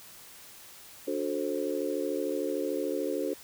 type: chord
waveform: sine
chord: D dominant seventh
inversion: none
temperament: just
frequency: 293.7 / 367.1 / 440.5 / 528.6 Hz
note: D4 / F#4 / A4 / C5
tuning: 0 / -14 / +2 / +18 cents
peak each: -34 dBFS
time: 1.07-3.34 s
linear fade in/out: 10 ms
effects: white hiss -50 dBFS RMS until 3.43 s